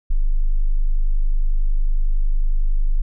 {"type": "tone", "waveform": "sine", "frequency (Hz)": 25.48, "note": "G#0", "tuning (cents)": -32, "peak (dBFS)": -13, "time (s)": [0.1, 3.02], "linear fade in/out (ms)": 10, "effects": []}